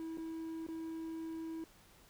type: tone with dropouts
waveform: triangle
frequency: 324.6 Hz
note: E4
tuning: 27 cents flat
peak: -38 dBFS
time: 0-1.64 s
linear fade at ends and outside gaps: 1 ms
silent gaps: 0.173-0.182 / 0.666-0.686 s
effects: pink hiss -63 dBFS RMS until 2.09 s